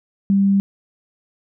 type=tone; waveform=sine; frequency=197.2 Hz; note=G3; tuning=11 cents sharp; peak=-12 dBFS; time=0.3-0.6 s; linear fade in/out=0 ms; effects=none